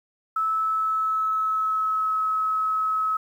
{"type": "tone with pitch glide", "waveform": "sine", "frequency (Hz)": [1306, 1286.5], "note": ["E6", "E6"], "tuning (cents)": [-17, -43], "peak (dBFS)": -21, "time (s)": [0.36, 3.17], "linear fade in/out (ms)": 5, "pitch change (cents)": -26, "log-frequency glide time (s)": [0.53, 2.22], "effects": ["9-bit"]}